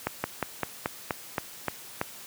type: slowing click train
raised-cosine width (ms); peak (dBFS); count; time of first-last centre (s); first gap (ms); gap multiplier
0.5; -11; 9; 0.07-2.014; 170; 1.1
effects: white hiss -45 dBFS RMS until 2.26 s + high-pass 80 Hz 12 dB/octave